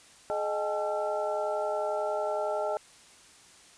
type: tone cluster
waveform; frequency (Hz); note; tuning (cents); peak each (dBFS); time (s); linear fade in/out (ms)
sine; 424.9 / 617 / 789 / 860 / 1349; G#4 / D#5 / G5 / A5 / E6; +40 / -15 / +11 / -40 / +40; -35 / -30 / -37 / -36 / -39; 0.3-2.77; 0
effects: white hiss -55 dBFS RMS until 3.77 s + resampled to 22050 Hz